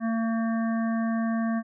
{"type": "harmonic tone", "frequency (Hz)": 226.6, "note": "A#3", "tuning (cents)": -49, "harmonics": [1, 3, 5, 7, 8], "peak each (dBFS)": [-24, -34, -38, -41, -42], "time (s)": [0, 1.63], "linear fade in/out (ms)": 50, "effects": []}